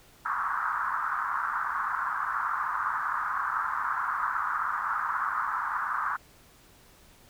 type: band-pass noise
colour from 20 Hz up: pink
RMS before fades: -30 dBFS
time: 0.25-6.17 s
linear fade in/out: 10 ms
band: 1000 to 1500 Hz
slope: 48 dB/octave
effects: pink hiss -57 dBFS RMS until 7.29 s